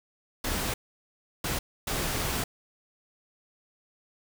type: noise bursts at uneven times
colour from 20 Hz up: pink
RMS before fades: -30 dBFS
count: 3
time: 0.44-0.74 / 1.44-1.59 / 1.87-2.44 s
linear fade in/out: 5 ms
effects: none